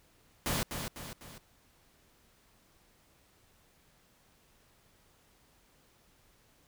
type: noise with echo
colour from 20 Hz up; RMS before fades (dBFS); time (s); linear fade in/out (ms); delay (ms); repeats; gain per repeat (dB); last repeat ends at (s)
pink; -32; 0.46-0.63; 0; 250; 3; -6; 1.38
effects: pink hiss -66 dBFS RMS until 6.67 s